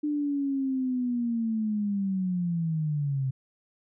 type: linear sweep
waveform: sine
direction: down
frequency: 299.8 to 130 Hz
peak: -25 dBFS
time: 0.03-3.31 s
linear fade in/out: 10 ms
effects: none